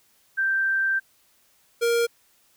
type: tone pair in turn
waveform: sine / square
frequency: 1568 / 468.5 Hz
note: G6 / A#4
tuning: 0 / +9 cents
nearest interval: octave + major sixth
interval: 2091 cents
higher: first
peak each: -20 dBFS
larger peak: neither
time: 0.37-1 / 1.81-2.07 s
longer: first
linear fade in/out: 20 ms
effects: white hiss -62 dBFS RMS until 2.56 s